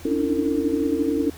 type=tone cluster; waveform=sine; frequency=275.4 / 290 / 301.4 / 333.3 / 453 Hz; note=C#4 / D4 / D4 / E4 / A#4; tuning=-11 / -22 / +45 / +19 / -50 cents; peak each=-26 dBFS; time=0.05-1.3 s; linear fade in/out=5 ms; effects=added 80 Hz sine -41 dBFS peak until 1.37 s + pink hiss -44 dBFS RMS until 1.37 s